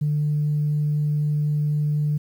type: tone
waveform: sine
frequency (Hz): 149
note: D3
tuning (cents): +25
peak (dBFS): -18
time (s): 0.01-2.18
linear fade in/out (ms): 10
effects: tanh soft clip ceiling -15 dBFS + 9-bit